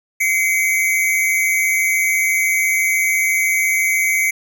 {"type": "tone pair together", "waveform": "square", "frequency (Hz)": [2073, 2259], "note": ["C7", "C#7"], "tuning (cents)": [-17, 32], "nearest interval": "minor second", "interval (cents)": 149, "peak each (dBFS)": -18, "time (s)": [0.2, 4.31], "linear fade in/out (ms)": 10, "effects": []}